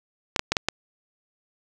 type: clicks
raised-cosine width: 0.2 ms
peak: -4 dBFS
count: 5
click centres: 0.362 / 0.394 / 0.52 / 0.568 / 0.686 s
effects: 7-bit